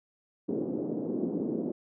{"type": "band-pass noise", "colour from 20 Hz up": "pink", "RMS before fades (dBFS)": -32, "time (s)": [0.48, 1.72], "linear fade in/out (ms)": 10, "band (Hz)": [220, 410], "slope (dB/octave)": 24, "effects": []}